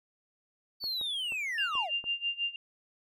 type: linear sweep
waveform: triangle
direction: down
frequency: 4569 to 554.4 Hz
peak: -30 dBFS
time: 0.8-1.91 s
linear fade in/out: 50 ms
type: clicks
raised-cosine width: 1 ms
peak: -33 dBFS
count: 5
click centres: 0.84 / 1.013 / 1.322 / 1.754 / 2.041 s
type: tone with tremolo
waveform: sine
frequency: 2794 Hz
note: F7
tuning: in tune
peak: -27 dBFS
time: 1.58-2.56 s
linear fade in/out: 2 ms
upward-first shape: sine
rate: 6.1 Hz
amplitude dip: 90%
effects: none